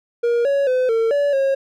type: tone with pitch steps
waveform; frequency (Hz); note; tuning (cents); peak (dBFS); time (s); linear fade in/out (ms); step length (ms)
triangle; 473 / 559 / 509 / 453 / 573 / 543; A#4 / C#5 / C5 / A#4 / D5 / C#5; +25 / +14 / -48 / -50 / -43 / -36; -13; 0.23-1.55; 10; 220
effects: none